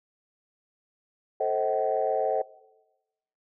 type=chord; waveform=sine; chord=A diminished seventh; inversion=none; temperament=just; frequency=440 / 528 / 633.6 / 760.3 Hz; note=A4 / C5 / Eb5 / Gb5; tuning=0 / +16 / +31 / +47 cents; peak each=-29 dBFS; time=1.4-2.42 s; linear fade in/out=5 ms; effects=noise-tail reverb RT60 1.0 s tail -19 dB re dry + tanh soft clip ceiling -14 dBFS